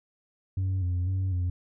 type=tone with vibrato; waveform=sine; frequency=91.9 Hz; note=F#2; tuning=11 cents flat; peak=-22 dBFS; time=0.57-1.5 s; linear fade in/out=5 ms; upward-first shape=square; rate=2 Hz; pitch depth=50 cents each way; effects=tanh soft clip ceiling -24 dBFS